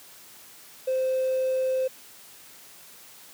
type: tone with hard clipping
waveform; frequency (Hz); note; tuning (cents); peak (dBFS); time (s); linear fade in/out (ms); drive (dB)
triangle; 520; C5; -11; -23; 0.87-1.88; 10; 4
effects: white hiss -49 dBFS RMS until 3.33 s + high-pass 100 Hz 12 dB/octave